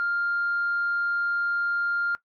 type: tone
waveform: sine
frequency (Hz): 1400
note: F6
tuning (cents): +4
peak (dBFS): -22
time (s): 0-2.15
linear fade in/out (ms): 0
effects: noise-tail reverb RT60 0.1 s tail -19 dB re dry + tanh soft clip ceiling -19 dBFS